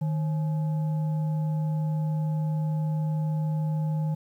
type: tone with frequency modulation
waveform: sine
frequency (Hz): 155.56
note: D#3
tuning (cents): 0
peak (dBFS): -24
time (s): 0.01-4.15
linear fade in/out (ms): 10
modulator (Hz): 695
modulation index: 0.22
effects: 10-bit